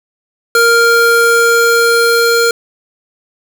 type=tone pair together; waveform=square; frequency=466.2 / 1398.8 Hz; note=A#4 / F6; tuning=0 / +2 cents; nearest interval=octave + perfect fifth; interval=1902 cents; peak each=-11 dBFS; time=0.55-2.51 s; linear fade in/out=2 ms; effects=none